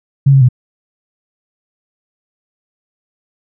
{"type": "tone with pitch steps", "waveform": "sine", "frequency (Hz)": [138.1, 135.5, 125], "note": ["C#3", "C#3", "B2"], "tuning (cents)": [-6, -39, 21], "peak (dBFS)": -4, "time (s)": [0.26, 0.488], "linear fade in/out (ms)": 10, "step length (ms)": 76, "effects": []}